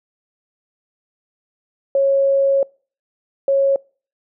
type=tone bursts at uneven times; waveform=sine; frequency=549 Hz; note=C#5; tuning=17 cents flat; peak=-12 dBFS; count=2; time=1.95-2.63 / 3.48-3.76 s; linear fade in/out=2 ms; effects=noise-tail reverb RT60 0.4 s tail -26 dB re dry